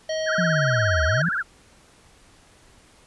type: harmonic tone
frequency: 632 Hz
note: D#5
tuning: 27 cents sharp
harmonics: 1 / 3 / 5 / 7 / 9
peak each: -24 / -35 / -36 / -37 / -39 dBFS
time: 0.09-1.22 s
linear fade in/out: 5 ms
type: tone with vibrato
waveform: sine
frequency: 1518 Hz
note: F#6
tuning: 44 cents sharp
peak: -22 dBFS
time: 0.26-1.43 s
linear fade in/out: 20 ms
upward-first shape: triangle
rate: 17 Hz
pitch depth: 240 cents each way
type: linear two-way sweep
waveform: sine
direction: down then up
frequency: 183.1 to 71.2 to 183.1 Hz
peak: -21 dBFS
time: 0.38-1.29 s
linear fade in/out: 5 ms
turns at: 1.05 s
effects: pink hiss -54 dBFS RMS until 3.06 s + resampled to 24000 Hz